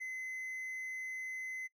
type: tone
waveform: triangle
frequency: 2043 Hz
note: C7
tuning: 42 cents flat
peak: -37 dBFS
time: 0-1.68 s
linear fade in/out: 20 ms
effects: noise-tail reverb RT60 0.1 s tail -22 dB re dry